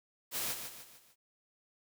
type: noise with echo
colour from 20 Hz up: white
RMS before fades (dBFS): -36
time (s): 0.31-0.56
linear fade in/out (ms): 50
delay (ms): 150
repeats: 4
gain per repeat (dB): -7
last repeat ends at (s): 1.16
effects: none